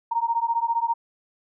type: beating tone pair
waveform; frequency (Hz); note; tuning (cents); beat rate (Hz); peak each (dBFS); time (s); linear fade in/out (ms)
sine; 921 / 936; A#5 / A#5; -21 / +7; 15; -24; 0.11-0.94; 10
effects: none